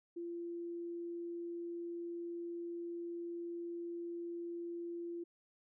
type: tone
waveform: sine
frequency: 342.6 Hz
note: F4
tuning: 33 cents flat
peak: -40 dBFS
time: 0.16-5.24 s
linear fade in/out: 10 ms
effects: none